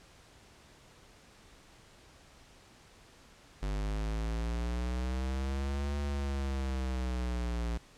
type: linear two-way sweep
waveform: square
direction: up then down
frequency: 49 to 72 to 57.1 Hz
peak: -32 dBFS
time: 3.62-7.78 s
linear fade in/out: 10 ms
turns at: 5.98 s
effects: pink hiss -58 dBFS RMS until 7.97 s + low-pass 8000 Hz 12 dB/octave